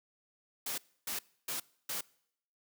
white noise bursts, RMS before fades -37 dBFS, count 4, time 0.66-2.01 s, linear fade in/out 5 ms, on 120 ms, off 290 ms, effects noise-tail reverb RT60 0.7 s tail -24 dB re dry + high-pass 150 Hz 12 dB/octave

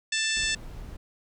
harmonic tone, 884 Hz, A5, 8 cents sharp, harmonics 2 / 3 / 4 / 5 / 6 / 7 / 8 / 9, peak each -30 / -31 / -31 / -37 / -34 / -38 / -39 / -34 dBFS, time 0.12-0.55 s, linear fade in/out 5 ms
brown noise, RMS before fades -40 dBFS, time 0.36-0.97 s, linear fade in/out 10 ms
effects none

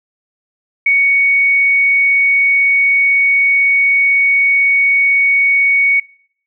sine tone, 2231 Hz, C#7, 11 cents sharp, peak -8 dBFS, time 0.86-6 s, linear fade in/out 5 ms, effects noise-tail reverb RT60 0.6 s tail -24 dB re dry

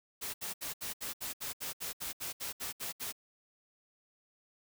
white noise bursts, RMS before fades -39 dBFS, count 15, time 0.21-3.126 s, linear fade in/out 20 ms, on 130 ms, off 69 ms, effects none

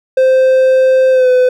triangle tone with pitch glide, 521 to 505 Hz, C5 to B4, -7 to +39 cents, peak -4 dBFS, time 0.17-1.49 s, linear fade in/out 5 ms, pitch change -54 cents, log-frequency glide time 1.11-1.29 s, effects none

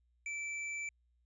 sine tone with tanh clipping, 2325 Hz, D7, 18 cents flat, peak -39 dBFS, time 0.26-0.89 s, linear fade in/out 2 ms, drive 18 dB, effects added 60 Hz sine -70 dBFS peak until 1.25 s + resampled to 22050 Hz

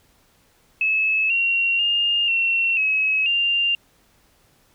sine tone with pitch steps, 2594 / 2746 / 2821 / 2718 / 2564 / 2790 Hz, E7 / F7 / F7 / F7 / E7 / F7, -28 / -30 / +17 / -48 / -49 / -2 cents, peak -17 dBFS, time 0.81-3.75 s, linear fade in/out 2 ms, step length 490 ms, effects pink hiss -59 dBFS RMS until 4.74 s

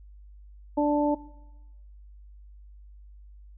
harmonic tone, 293.7 Hz, D4, in tune, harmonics 1 / 2 / 3, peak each -23 / -26 / -28 dBFS, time 0.77-1.15 s, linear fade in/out 10 ms, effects noise-tail reverb RT60 1.0 s tail -20 dB re dry + added 50 Hz sine -46 dBFS peak until 3.57 s

